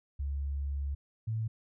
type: tone pair in turn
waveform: sine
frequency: 70.1 / 111.04 Hz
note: C#2 / A2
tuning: +20 / +16 cents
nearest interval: minor sixth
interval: 796 cents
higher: second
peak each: -31 / -30 dBFS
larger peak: second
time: 0.19-0.95 / 1.27-1.48 s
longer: first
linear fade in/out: 10 ms
effects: none